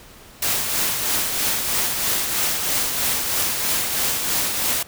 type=noise with tremolo; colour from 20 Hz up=white; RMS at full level=-20 dBFS; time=0.42-4.83 s; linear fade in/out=5 ms; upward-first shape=triangle; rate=3.1 Hz; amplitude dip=45%; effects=pink hiss -45 dBFS RMS until 4.87 s